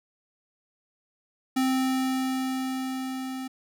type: tone with level ramp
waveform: square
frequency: 261.2 Hz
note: C4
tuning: 3 cents flat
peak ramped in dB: -22 to -33 dBFS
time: 1.56-3.48 s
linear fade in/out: 10 ms
effects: none